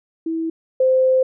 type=tone pair in turn; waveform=sine; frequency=325.8 / 519 Hz; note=E4 / C5; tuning=-20 / -14 cents; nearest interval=minor sixth; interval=806 cents; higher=second; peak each=-20 / -12 dBFS; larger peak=second; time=0.26-0.5 / 0.8-1.23 s; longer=second; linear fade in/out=5 ms; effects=none